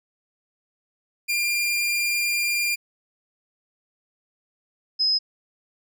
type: tone pair in turn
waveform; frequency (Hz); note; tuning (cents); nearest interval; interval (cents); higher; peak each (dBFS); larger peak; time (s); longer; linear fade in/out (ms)
sawtooth / sine; 2397 / 5079; D7 / D#8; +35 / +35; octave + minor second; 1300; second; -18; neither; 1.28-2.76 / 4.99-5.19; first; 20
effects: none